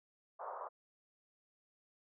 white band-pass noise, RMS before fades -45 dBFS, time 0.39-0.69 s, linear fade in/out 20 ms, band 480 to 1200 Hz, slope 48 dB/octave, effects none

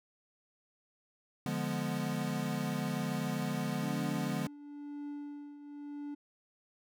square chord, D diminished seventh, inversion none, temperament equal, 146.83 / 174.61 / 207.7 / 246.9 Hz, D3 / F3 / Ab3 / Cb4, 0 / 0 / 0 / 0 cents, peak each -39 dBFS, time 1.46-4.47 s, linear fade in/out 2 ms
triangle tone with tremolo, 290 Hz, D4, 22 cents flat, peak -36 dBFS, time 3.82-6.15 s, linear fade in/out 10 ms, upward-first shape triangle, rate 0.99 Hz, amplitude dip 70%
effects none

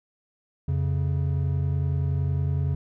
triangle tone pair together, 87.31 / 138.04 Hz, F2 / C#3, 0 / -7 cents, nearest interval minor sixth, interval 793 cents, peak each -23 dBFS, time 0.68-2.75 s, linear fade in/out 5 ms, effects none

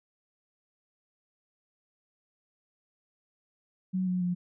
sine tone with pitch steps, 186 / 181.86 / 177.81 Hz, F#3 / F#3 / F3, +9 / -30 / +31 cents, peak -26 dBFS, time 3.93-4.35 s, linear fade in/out 20 ms, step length 140 ms, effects none

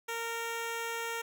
10% pulse tone, 461.6 Hz, A#4, 17 cents flat, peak -26 dBFS, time 0.08-1.22 s, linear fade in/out 10 ms, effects none

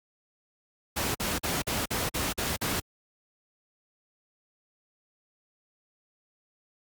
pink noise bursts, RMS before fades -29 dBFS, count 8, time 0.96-2.802 s, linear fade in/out 10 ms, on 190 ms, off 46 ms, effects high-pass 60 Hz 12 dB/octave + Opus 48 kbps

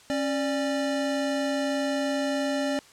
square tone pair together, 273.2 / 588.7 Hz, C#4 / D5, -25 / +4 cents, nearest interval octave + minor second, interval 1329 cents, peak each -28 / -29 dBFS, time 0.1-2.79 s, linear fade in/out 0 ms, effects white hiss -53 dBFS RMS until 2.92 s + low-pass 8000 Hz 12 dB/octave

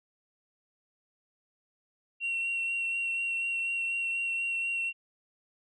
sine tone with vibrato, 2734 Hz, F7, 37 cents flat, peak -27 dBFS, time 2.2-4.93 s, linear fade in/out 50 ms, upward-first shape sine, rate 4.1 Hz, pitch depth 14 cents each way, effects tanh soft clip ceiling -26 dBFS

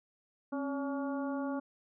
harmonic tone with a mistuned harmonic, 283.1 Hz, C#4, 37 cents sharp, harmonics 1 / 2 / 3 / 4 / 5, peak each -34 / -40 / -44 / -46 / -48 dBFS, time 0.52-1.6 s, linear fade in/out 10 ms, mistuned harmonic 1, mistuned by -74 cents, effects none

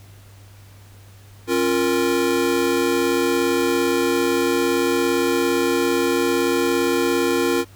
square chord, Bb minor, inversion first, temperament equal with one note detuned, 271.6 / 349.2 / 466.2 Hz, Db4 / F4 / Bb4, -35 / 0 / 0 cents, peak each -24 / -21 / -23 dBFS, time 1.47-7.65 s, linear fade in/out 50 ms, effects added 99 Hz sine -43 dBFS peak until 7.75 s + pink hiss -51 dBFS RMS until 7.75 s

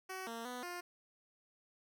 10% pulse tone with pitch steps, 376.4 / 230.1 / 247.9 / 353 Hz, F#4 / A#3 / B3 / F4, +30 / -22 / +7 / +19 cents, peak -34 dBFS, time 0.09-0.81 s, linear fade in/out 10 ms, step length 180 ms, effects none

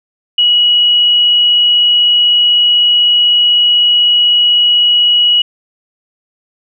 sine tone, 2916 Hz, F#7, 26 cents flat, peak -6 dBFS, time 0.38-5.42 s, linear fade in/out 5 ms, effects none

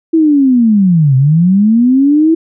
sine linear two-way sweep, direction down then up, 330.7 to 127.7 to 330.7 Hz, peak -5 dBFS, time 0.13-2.35 s, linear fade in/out 10 ms, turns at 1.16 s, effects none

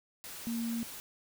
sine tone in noise, 231.8 Hz, A#3, 10 cents flat, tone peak -32 dBFS, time 0.47-0.83 s, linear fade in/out 0 ms, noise white, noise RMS -45 dBFS, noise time 0.24-1 s, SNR +10 dB, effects none

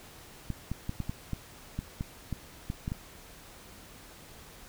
clicks, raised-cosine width 5 ms, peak -20 dBFS, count 12, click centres 0.503 / 0.716 / 0.894 / 1.003 / 1.095 / 1.333 / 1.79 / 2.009 / 2.327 / 2.701 / 2.879 / 2.919 s, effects pink hiss -51 dBFS RMS until 4.68 s

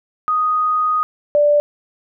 sine tone pair in turn, 1244.5 / 587.3 Hz, D#6 / D5, 0 / 0 cents, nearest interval octave + minor second, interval 1300 cents, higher first, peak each -14 / -10 dBFS, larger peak second, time 0.28-1.03 / 1.35-1.6 s, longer first, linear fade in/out 0 ms, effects none

